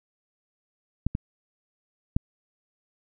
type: clicks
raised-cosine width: 5 ms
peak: -11 / -15 / -9 dBFS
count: 3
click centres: 1.066 / 1.151 / 2.165 s
effects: none